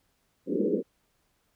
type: band-pass noise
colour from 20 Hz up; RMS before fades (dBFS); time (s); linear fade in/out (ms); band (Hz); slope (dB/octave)
white; -27; 0.46-0.83; 50; 180 to 510; 96
effects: pink hiss -72 dBFS RMS until 1.55 s